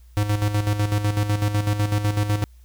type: tone with tremolo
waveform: square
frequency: 103.83 Hz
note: G#2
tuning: in tune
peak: -18 dBFS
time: 0.17-2.44 s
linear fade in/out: 0 ms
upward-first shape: square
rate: 8 Hz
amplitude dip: 60%
effects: added 60 Hz sine -45 dBFS peak until 2.64 s + white hiss -63 dBFS RMS until 2.64 s